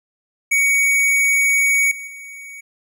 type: tone with level steps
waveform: square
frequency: 2244 Hz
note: C#7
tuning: 21 cents sharp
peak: -14 / -30 / -34 dBFS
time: 0.51-2.61 s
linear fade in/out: 10 ms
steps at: 1.91 / 2.07 s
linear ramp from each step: 5 ms
effects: none